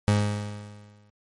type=tone with exponential decay; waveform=30% pulse; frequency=103.83 Hz; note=G#2; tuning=in tune; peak=-14 dBFS; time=0.08-1.1 s; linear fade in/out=0 ms; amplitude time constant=220 ms; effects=MP3 48 kbps